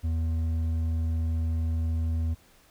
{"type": "tone with hard clipping", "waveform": "sine", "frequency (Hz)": 81.4, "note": "E2", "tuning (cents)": -21, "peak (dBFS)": -26, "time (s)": [0.03, 2.35], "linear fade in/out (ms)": 20, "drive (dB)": 5, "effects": ["pink hiss -59 dBFS RMS until 2.7 s"]}